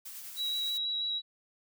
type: noise with tremolo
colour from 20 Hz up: blue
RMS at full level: -43 dBFS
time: 0.05-0.78 s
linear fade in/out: 10 ms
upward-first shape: sine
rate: 10 Hz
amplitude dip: 30%
type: tone with vibrato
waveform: sine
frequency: 3884 Hz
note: B7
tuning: 30 cents flat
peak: -30 dBFS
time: 0.36-1.22 s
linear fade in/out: 50 ms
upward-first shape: square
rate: 6.1 Hz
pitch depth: 9 cents each way
effects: none